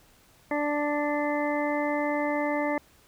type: harmonic tone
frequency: 293.7 Hz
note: D4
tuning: in tune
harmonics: 1 / 2 / 3 / 4 / 6 / 7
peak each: -29 / -29 / -32 / -38 / -37 / -35 dBFS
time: 0.51-2.78 s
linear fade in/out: 2 ms
effects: pink hiss -59 dBFS RMS until 3.07 s